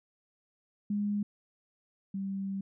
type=tone pair in turn; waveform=sine; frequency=205.5 / 194.98 Hz; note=G#3 / G3; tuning=-18 / -9 cents; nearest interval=minor second; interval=91 cents; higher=first; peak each=-28 / -32 dBFS; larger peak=first; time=0.9-1.23 / 2.14-2.61 s; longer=second; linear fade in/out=5 ms; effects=none